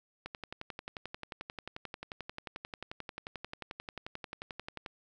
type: click train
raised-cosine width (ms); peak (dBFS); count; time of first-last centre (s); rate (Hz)
0.3; -24; 53; 0.26-4.862; 11.3
effects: none